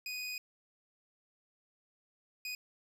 25% pulse tone bursts at uneven times, 2489 Hz, D#7, in tune, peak -34 dBFS, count 2, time 0.06-0.38 / 2.45-2.55 s, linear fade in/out 2 ms, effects none

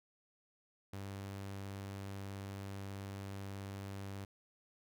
sawtooth tone, 98.4 Hz, G2, 7 cents sharp, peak -39 dBFS, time 0.93-4.25 s, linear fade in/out 5 ms, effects none

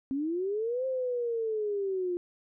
sine linear two-way sweep, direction up then down, 261.6 to 528 to 348.2 Hz, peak -28 dBFS, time 0.11-2.17 s, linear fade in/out 0 ms, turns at 0.86 s, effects none

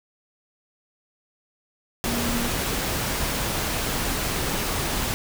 sine tone in noise, 236.5 Hz, A#3, 25 cents sharp, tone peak -27 dBFS, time 2.06-2.48 s, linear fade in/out 0 ms, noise pink, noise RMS -26 dBFS, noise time 2.04-5.14 s, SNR -4 dB, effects none

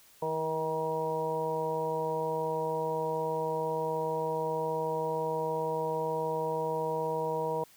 harmonic tone with a mistuned harmonic, 158.7 Hz, D#3, 35 cents sharp, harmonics 1 / 2 / 3 / 4 / 5 / 6, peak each -40 / -44 / -32 / -37 / -42 / -34 dBFS, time 0.22-7.64 s, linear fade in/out 5 ms, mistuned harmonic 2, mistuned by +35 cents, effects white hiss -59 dBFS RMS until 7.76 s

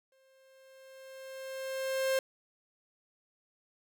45% pulse tone with exponential growth, 530 Hz, C5, 22 cents sharp, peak -26 dBFS, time 0.12-2.19 s, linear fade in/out 2 ms, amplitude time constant 450 ms, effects none

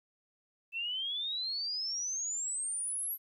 sine exponential sweep, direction up, 2637 to 11850 Hz, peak -33 dBFS, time 0.72-3.18 s, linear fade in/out 50 ms, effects 12-bit

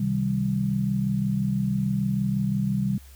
sine chord, C minor, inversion none, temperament just, 130.81 / 156.98 / 196.22 Hz, C3 / Eb3 / G3, 0 / +16 / +2 cents, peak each -27 / -30 / -24 dBFS, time 0-2.98 s, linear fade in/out 5 ms, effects added 67 Hz sine -45 dBFS peak until 3.15 s + white hiss -54 dBFS RMS until 3.15 s

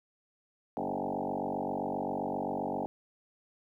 sine tone with frequency modulation, 526 Hz, C5, 9 cents sharp, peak -31 dBFS, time 0.77-2.86 s, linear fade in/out 0 ms, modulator 47.6 Hz, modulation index 7, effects 12-bit

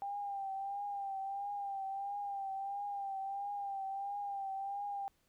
sine tone with vibrato, 794 Hz, G5, 22 cents sharp, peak -37 dBFS, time 0.02-5.08 s, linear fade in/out 0 ms, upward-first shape triangle, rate 1.5 Hz, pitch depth 51 cents each way, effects pink hiss -75 dBFS RMS until 5.28 s

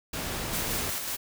pink noise, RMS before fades -33 dBFS, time 0.13-0.9 s, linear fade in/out 5 ms
white noise with tremolo, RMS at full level -32 dBFS, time 0.52-1.17 s, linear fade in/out 20 ms, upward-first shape square, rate 5.4 Hz, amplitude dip 30%
effects none

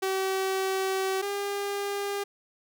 sawtooth tone pair in turn, 382.2 / 402.5 Hz, G4 / G4, -44 / +46 cents, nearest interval minor second, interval 90 cents, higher second, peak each -22 / -25 dBFS, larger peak first, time 0.02-1.22 / 1.22-2.24 s, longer first, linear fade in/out 10 ms, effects none

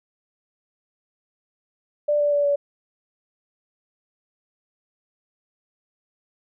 sine tone with pitch steps, 590 / 583.9 / 577.9 / 571.9 Hz, D5 / D5 / D5 / D5, +8 / -10 / -28 / -46 cents, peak -17 dBFS, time 2.08-2.56 s, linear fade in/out 10 ms, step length 120 ms, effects none

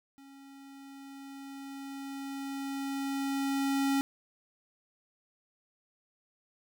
square tone with level ramp, 274.7 Hz, C#4, 16 cents flat, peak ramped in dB -52 to -26 dBFS, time 0.18-4.01 s, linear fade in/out 0 ms, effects none

